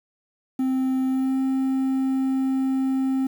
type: tone with pitch glide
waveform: triangle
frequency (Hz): 261.6 to 264.8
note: C4 to C4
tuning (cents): 0 to +21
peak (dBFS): -18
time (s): 0.59-3.27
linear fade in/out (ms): 5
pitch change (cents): +21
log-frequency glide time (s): 1.07-1.42
effects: 8-bit